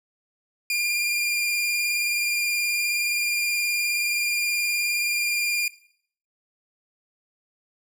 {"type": "tone with vibrato", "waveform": "sawtooth", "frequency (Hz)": 2406, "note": "D7", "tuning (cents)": 41, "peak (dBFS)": -19, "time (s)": [0.7, 5.68], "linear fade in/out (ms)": 2, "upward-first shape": "triangle", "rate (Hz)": 19, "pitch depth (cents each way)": 23, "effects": ["noise-tail reverb RT60 0.6 s tail -19 dB re dry"]}